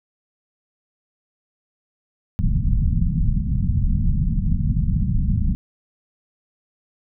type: low-pass noise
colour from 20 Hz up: pink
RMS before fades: -19 dBFS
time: 2.39-5.55 s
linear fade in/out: 0 ms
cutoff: 210 Hz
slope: 48 dB/octave
effects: none